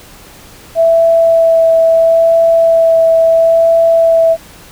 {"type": "tone with vibrato", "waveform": "sine", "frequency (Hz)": 659.3, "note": "E5", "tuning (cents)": 0, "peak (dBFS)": -5, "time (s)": [0.75, 4.37], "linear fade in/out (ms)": 50, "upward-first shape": "sine", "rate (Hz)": 0.74, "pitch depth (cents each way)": 10, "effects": ["pink hiss -37 dBFS RMS until 4.71 s"]}